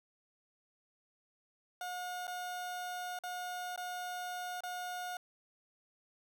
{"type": "tone with dropouts", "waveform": "30% pulse", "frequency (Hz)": 720, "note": "F#5", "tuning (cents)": -47, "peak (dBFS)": -36, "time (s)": [1.81, 5.17], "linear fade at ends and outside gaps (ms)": 2, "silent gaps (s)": [[2.27, 2.278], [3.189, 3.236], [3.761, 3.776], [4.606, 4.635]], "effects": []}